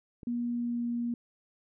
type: click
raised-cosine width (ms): 3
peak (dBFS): -32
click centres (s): 0.232
type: tone with pitch glide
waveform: sine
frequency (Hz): 239.3 to 237.6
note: A#3 to A#3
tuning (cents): +46 to +33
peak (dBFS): -29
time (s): 0.27-1.14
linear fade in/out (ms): 2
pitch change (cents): -13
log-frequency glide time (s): 0.51-0.86
effects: none